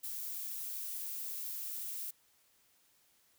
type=noise; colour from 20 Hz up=violet; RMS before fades=-41 dBFS; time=0.03-2.11 s; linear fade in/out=10 ms; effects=white hiss -70 dBFS RMS until 3.38 s